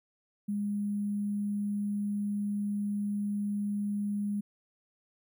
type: tone with sample-and-hold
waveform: sine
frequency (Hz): 204.6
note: G#3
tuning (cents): -26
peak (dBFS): -29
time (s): 0.48-4.41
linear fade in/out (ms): 10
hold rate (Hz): 11025
effects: none